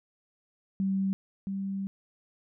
sine tone pair in turn, 193.2 / 195.11 Hz, G3 / G3, -25 / -8 cents, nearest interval unison, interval 17 cents, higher second, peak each -25 / -30 dBFS, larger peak first, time 0.8-1.13 / 1.47-1.87 s, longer second, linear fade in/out 0 ms, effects none

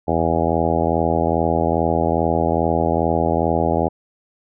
harmonic tone, 82.41 Hz, E2, in tune, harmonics 1 / 2 / 3 / 4 / 5 / 6 / 7 / 8 / 9 / 10, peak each -25 / -25 / -25 / -25 / -25 / -25 / -25 / -25 / -25 / -25 dBFS, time 0.07-3.89 s, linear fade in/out 20 ms, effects none

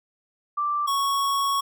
sine / square tone pair in turn, 1174.7 / 1108.8 Hz, D6 / C#6, 0 / 0 cents, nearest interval minor second, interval 100 cents, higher first, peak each -22 dBFS, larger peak neither, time 0.57-0.87 / 0.87-1.61 s, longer second, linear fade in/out 10 ms, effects none

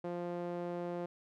sawtooth tone with band-pass filter, 174.61 Hz, F3, in tune, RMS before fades -39 dBFS, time 0.04-1.06 s, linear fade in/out 5 ms, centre 490 Hz, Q 1.4, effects none

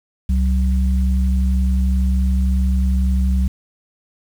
sine tone pair together, 66.7 / 188.66 Hz, C2 / F#3, +34 / +34 cents, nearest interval octave + tritone, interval 1800 cents, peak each -14 / -22 dBFS, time 0.29-3.48 s, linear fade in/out 5 ms, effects 7-bit

